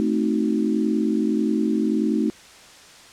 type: chord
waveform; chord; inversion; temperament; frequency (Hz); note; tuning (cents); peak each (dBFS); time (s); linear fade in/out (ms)
sine; A diminished seventh; none; equal; 220 / 261.6 / 311.1 / 370; A3 / C4 / Eb4 / Gb4; 0 / 0 / 0 / 0; -22 / -26 / -23 / -28; 0-2.3; 0
effects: white hiss -46 dBFS RMS until 3.12 s + low-pass 7000 Hz 12 dB/octave